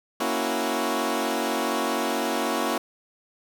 15% pulse chord, F# dominant seventh, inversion first, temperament equal, 233.1 / 277.2 / 329.6 / 370 Hz, A#3 / C#4 / E4 / F#4, 0 / 0 / 0 / 0 cents, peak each -23 / -23 / -23 / -24 dBFS, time 0.2-2.78 s, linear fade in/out 5 ms, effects none

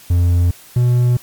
triangle tone pair in turn, 87.3 / 122.5 Hz, F2 / B2, 0 / -14 cents, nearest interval tritone, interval 586 cents, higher second, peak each -8 dBFS, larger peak neither, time 0.1-0.51 / 0.76-1.17 s, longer neither, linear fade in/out 5 ms, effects white hiss -42 dBFS RMS until 1.22 s + MP3 96 kbps

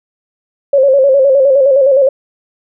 sine tone with vibrato, 543 Hz, C#5, 36 cents flat, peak -5 dBFS, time 0.73-2.09 s, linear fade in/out 5 ms, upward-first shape square, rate 9.7 Hz, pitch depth 60 cents each way, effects none

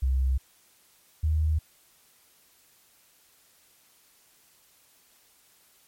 sine tone pair in turn, 65.41 / 77.79 Hz, C2 / D#2, 0 / 0 cents, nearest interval minor third, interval 300 cents, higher second, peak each -21 dBFS, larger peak neither, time 0.02-0.38 / 1.23-1.59 s, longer neither, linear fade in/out 10 ms, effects white hiss -61 dBFS RMS until 5.87 s + MP3 64 kbps

